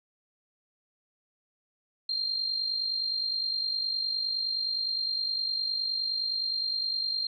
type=tone with amplitude modulation; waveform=sine; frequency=4186 Hz; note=C8; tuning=in tune; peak=-25 dBFS; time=2.09-7.27 s; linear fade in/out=5 ms; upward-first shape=sine; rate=49.7 Hz; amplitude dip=55%; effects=none